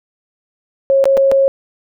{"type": "tone with dropouts", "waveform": "sine", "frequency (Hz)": 544, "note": "C#5", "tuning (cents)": -33, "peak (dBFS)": -8, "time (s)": [0.9, 1.48], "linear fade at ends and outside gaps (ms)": 0, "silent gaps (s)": [[1.041, 1.055], [1.17, 1.175], [1.315, 1.32]], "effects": []}